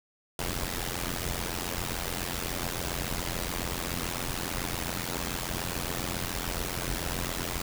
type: noise with amplitude modulation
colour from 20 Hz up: pink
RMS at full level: -29 dBFS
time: 0.39-7.62 s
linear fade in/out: 2 ms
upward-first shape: sine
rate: 87.1 Hz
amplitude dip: 90%
effects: none